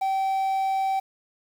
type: tone with quantisation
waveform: triangle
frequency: 772 Hz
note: G5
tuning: 27 cents flat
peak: -20 dBFS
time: 0.01-1 s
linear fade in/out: 10 ms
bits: 8
effects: none